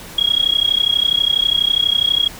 sine tone with amplitude modulation, 3299 Hz, G#7, 12 cents flat, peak -9 dBFS, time 0.18-2.28 s, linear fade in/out 5 ms, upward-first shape sine, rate 32.2 Hz, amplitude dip 95%, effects pink hiss -35 dBFS RMS until 2.39 s

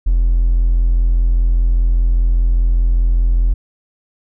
triangle tone with hard clipping, 42.49 Hz, F1, 47 cents flat, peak -10 dBFS, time 0.06-3.54 s, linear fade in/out 10 ms, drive 3 dB, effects none

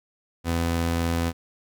sawtooth tone pair together, 83.9 / 251.7 Hz, E2 / B3, +31 / +33 cents, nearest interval octave + perfect fifth, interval 1902 cents, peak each -20 / -28 dBFS, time 0.44-1.33 s, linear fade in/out 50 ms, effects none

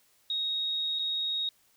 sine tone with dropouts, 3759 Hz, A#7, 14 cents sharp, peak -28 dBFS, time 0.3-1.49 s, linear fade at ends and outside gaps 2 ms, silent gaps 0.989-0.993 s, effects white hiss -66 dBFS RMS until 1.76 s

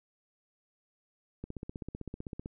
click train, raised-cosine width 3 ms, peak -26 dBFS, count 17, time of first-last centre 1.44-2.459 s, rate 15.7 Hz, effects none

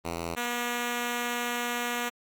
5% pulse tone pair in turn, 84.3 / 240.9 Hz, E2 / B3, +39 / -43 cents, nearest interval octave + tritone, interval 1818 cents, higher second, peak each -20 / -17 dBFS, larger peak second, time 0.04-0.36 / 0.36-2.1 s, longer second, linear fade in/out 20 ms, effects Opus 24 kbps

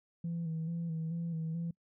sine tone with vibrato, 164.81 Hz, E3, in tune, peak -32 dBFS, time 0.24-1.71 s, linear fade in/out 5 ms, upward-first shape square, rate 2.3 Hz, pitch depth 39 cents each way, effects noise-tail reverb RT60 0.1 s tail -25 dB re dry + tanh soft clip ceiling -31 dBFS

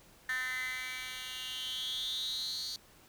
10% pulse tone with high-pass filter sweep, 255.7 Hz, C4, 40 cents flat, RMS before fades -38 dBFS, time 0.29-2.76 s, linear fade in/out 2 ms, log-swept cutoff 1800 to 4600 Hz, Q 9.6, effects pink hiss -60 dBFS RMS until 3.08 s

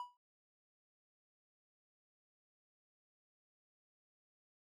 triangle tone with exponential decay, 980 Hz, B5, 14 cents flat, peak -36 dBFS, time 0-0.17 s, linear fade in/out 1 ms, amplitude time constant 35 ms, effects none

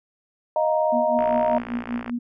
sine chord, Eb suspended second, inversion none, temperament just, 622.3 / 700 / 933.4 Hz, Eb5 / F5 / Bb5, 0 / +4 / +2 cents, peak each -20 / -26 / -24 dBFS, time 0.56-1.58 s, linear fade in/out 2 ms
sine tone with tremolo, 240 Hz, B3, 49 cents flat, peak -22 dBFS, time 0.92-2.19 s, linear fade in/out 10 ms, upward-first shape triangle, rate 5.1 Hz, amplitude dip 100%
click train, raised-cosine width 0.5 ms, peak -18 dBFS, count 54, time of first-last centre 1.19-2.096 s, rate 58.5 Hz
effects none

